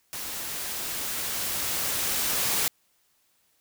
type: noise with level ramp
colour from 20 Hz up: white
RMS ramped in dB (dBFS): -35 to -25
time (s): 0.13-2.68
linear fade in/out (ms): 0
effects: white hiss -68 dBFS RMS until 3.6 s